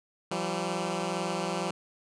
10% pulse tone pair together, 170 / 192.13 Hz, F3 / G3, -46 / -35 cents, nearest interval major second, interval 211 cents, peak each -24 dBFS, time 0.31-1.71 s, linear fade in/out 5 ms, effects resampled to 22050 Hz

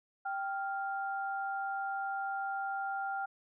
sine tone pair together, 784 / 1396.9 Hz, G5 / F6, 0 / 0 cents, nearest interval minor seventh, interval 1000 cents, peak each -35 / -38 dBFS, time 0.25-3.26 s, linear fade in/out 10 ms, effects none

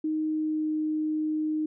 sine tone with pitch glide, 311.1 to 309 Hz, D#4 to D#4, 0 to -12 cents, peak -25 dBFS, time 0.04-1.66 s, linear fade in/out 5 ms, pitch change -12 cents, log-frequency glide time 0.27-0.7 s, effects none

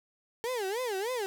35% pulse tone with vibrato, 440 Hz, A4, in tune, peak -29 dBFS, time 0.44-1.26 s, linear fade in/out 0 ms, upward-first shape sine, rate 3.3 Hz, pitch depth 270 cents each way, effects none

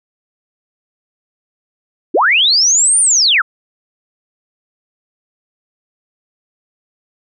sine linear two-way sweep, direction up then down, 246.9 to 9397 to 1174 Hz, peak -8 dBFS, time 2.14-3.42 s, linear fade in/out 10 ms, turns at 3 s, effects none

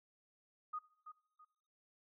sine tone with echo, 1240 Hz, D#6, 6 cents flat, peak -39 dBFS, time 0.73-0.79 s, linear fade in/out 10 ms, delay 330 ms, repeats 2, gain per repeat -10 dB, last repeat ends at 1.45 s, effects noise-tail reverb RT60 0.6 s tail -20 dB re dry

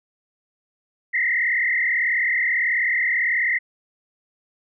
sine tone with frequency modulation, 1975.5 Hz, B6, in tune, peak -18 dBFS, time 1.13-3.59 s, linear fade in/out 20 ms, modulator 38.4 Hz, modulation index 3.3, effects none

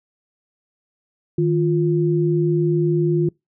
sine tone pair together, 155.56 / 349.2 Hz, D#3 / F4, 0 / 0 cents, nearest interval octave + major second, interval 1400 cents, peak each -18 dBFS, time 1.38-3.29 s, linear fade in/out 5 ms, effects noise-tail reverb RT60 0.2 s tail -26 dB re dry

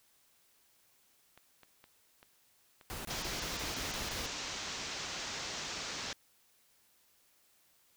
clicks, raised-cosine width 0.3 ms, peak -39 dBFS, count 10, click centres 1.376 / 1.633 / 1.841 / 2.229 / 2.812 / 3.588 / 4.715 / 5.159 / 5.321 / 5.503 s
pink noise bursts, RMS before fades -42 dBFS, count 8, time 2.9-4.261 s, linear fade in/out 0 ms, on 150 ms, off 23 ms
white low-pass noise, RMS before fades -41 dBFS, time 3.1-6.13 s, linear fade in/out 2 ms, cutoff 6700 Hz, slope 48 dB/octave
effects white hiss -69 dBFS RMS until 7.96 s

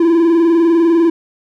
triangle tone with vibrato, 334 Hz, E4, 23 cents sharp, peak -6 dBFS, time 0-1.1 s, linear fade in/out 5 ms, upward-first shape square, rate 20 Hz, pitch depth 51 cents each way, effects none

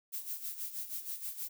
violet noise with tremolo, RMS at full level -38 dBFS, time 0.12-1.49 s, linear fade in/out 20 ms, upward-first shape sine, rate 6.3 Hz, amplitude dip 70%, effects none

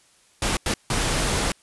pink noise bursts at uneven times, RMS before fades -23 dBFS, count 3, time 0.42-0.57 / 0.66-0.74 / 0.9-1.52 s, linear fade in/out 2 ms, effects white hiss -58 dBFS RMS until 1.62 s + resampled to 24000 Hz

